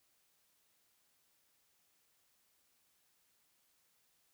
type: silence
effects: white hiss -75 dBFS RMS until 4.33 s